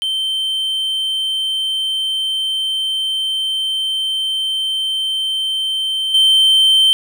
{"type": "tone with level steps", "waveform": "triangle", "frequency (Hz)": 3110, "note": "G7", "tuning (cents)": -14, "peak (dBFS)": [-15, -7], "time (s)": [0.02, 6.93], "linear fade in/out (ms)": 0, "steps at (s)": 6.14, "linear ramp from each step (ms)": 5, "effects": []}